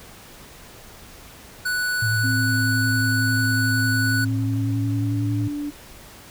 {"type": "tone", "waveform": "square", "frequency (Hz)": 1480, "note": "F#6", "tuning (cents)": 0, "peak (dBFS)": -22, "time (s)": [1.65, 4.25], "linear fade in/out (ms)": 10}
{"type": "tone with vibrato", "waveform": "sine", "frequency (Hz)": 110, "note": "A2", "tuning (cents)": 0, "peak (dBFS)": -21, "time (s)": [2.02, 5.48], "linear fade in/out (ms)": 5, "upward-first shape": "sine", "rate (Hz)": 11, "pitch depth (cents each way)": 43}
{"type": "tone with pitch glide", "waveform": "sine", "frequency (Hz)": [261.6, 291.9], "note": ["C4", "D4"], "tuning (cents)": [0, -10], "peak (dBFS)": -25, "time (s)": [2.23, 5.71], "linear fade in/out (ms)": 20, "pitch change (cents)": 190, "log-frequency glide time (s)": [3.94, 5.48]}
{"effects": ["pink hiss -44 dBFS RMS until 6.3 s"]}